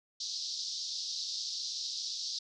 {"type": "band-pass noise", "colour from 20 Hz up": "white", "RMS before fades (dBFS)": -38, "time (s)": [0.2, 2.39], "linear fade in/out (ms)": 5, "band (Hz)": [3900, 5600], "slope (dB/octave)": 48, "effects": []}